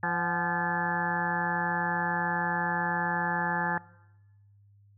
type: harmonic tone with a mistuned harmonic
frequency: 172.8 Hz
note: F3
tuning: 18 cents flat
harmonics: 1 / 2 / 3 / 4 / 5 / 6 / 7 / 8 / 9 / 10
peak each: -35 / -41 / -41 / -40 / -31 / -40 / -40 / -39 / -37 / -31 dBFS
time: 0.03-3.78 s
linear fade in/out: 2 ms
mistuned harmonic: 4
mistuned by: +98 cents
effects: noise-tail reverb RT60 1.0 s tail -21 dB re dry + added 101 Hz sine -56 dBFS peak until 4.97 s